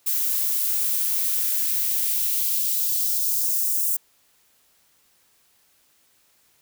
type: noise with high-pass filter sweep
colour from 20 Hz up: violet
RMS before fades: -23 dBFS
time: 0.06-3.97 s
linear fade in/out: 10 ms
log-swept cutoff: 500 to 7800 Hz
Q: 1.2
effects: white hiss -62 dBFS RMS until 6.61 s